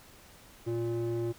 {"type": "tone with band-pass filter", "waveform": "square", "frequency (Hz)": 116.54, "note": "A#2", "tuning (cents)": 0, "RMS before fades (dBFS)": -32, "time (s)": [0.66, 1.33], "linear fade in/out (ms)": 20, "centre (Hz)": 290, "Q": 3.5, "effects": ["pink hiss -55 dBFS RMS until 1.38 s"]}